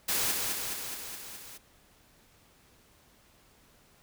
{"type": "noise with echo", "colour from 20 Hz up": "white", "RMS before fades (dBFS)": -29, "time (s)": [0.08, 0.32], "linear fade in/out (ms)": 10, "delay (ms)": 210, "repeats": 6, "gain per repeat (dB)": -3, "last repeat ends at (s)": 1.58, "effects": ["pink hiss -62 dBFS RMS until 4.02 s"]}